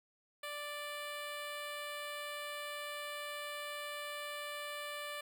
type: tone with notch filter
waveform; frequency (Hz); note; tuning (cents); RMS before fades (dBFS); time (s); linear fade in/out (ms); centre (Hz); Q
10% pulse; 587.3; D5; 0; -43; 0.43-5.21; 5; 6100; 1.9
effects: none